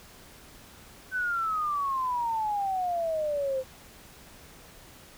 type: exponential sweep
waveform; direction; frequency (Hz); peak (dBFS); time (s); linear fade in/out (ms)
sine; down; 1534 to 513; -26; 1.11-3.64; 50
effects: pink hiss -51 dBFS RMS until 5.17 s